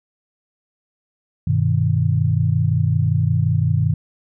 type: chord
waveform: sine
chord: G augmented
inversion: none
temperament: equal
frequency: 98 / 123.47 / 155.56 Hz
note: G2 / B2 / D#3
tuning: 0 / 0 / 0 cents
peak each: -19 dBFS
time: 1.47-3.94 s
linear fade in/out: 5 ms
effects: none